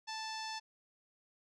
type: tone with low-pass filter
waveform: sawtooth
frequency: 880 Hz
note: A5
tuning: in tune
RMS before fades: -42 dBFS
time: 0.07-0.6 s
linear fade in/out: 20 ms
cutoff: 5400 Hz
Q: 3.7
effects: none